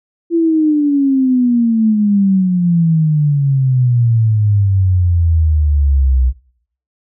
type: exponential sweep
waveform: sine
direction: down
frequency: 340.4 to 61.74 Hz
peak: -9 dBFS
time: 0.3-6.33 s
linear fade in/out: 50 ms
effects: noise-tail reverb RT60 0.6 s tail -19 dB re dry